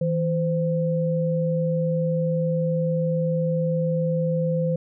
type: tone pair together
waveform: sine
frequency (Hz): 162.3 / 515.3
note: E3 / C5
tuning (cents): -27 / -27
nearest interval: octave + minor sixth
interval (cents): 2000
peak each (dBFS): -22 / -24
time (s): 0.01-4.76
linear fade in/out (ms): 5
effects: none